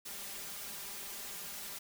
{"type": "noise with comb filter", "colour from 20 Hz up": "white", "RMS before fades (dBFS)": -44, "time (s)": [0.05, 1.79], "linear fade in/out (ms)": 10, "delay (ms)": 5, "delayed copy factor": 0.8, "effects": []}